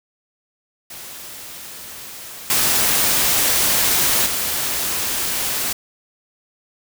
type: noise with level steps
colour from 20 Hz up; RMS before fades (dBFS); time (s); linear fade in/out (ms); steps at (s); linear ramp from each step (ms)
white; -35 / -17 / -22; 0.9-5.73; 5; 2.5 / 4.26; 2
effects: none